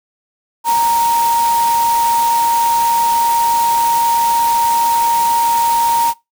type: tone in noise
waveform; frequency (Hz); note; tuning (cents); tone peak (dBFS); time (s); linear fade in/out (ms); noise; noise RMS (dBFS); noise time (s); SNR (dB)
sine; 932.3; A#5; 0; -11; 0.64-6.14; 50; white; -24; 0.64-6.14; +10
effects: noise-tail reverb RT60 0.2 s tail -21 dB re dry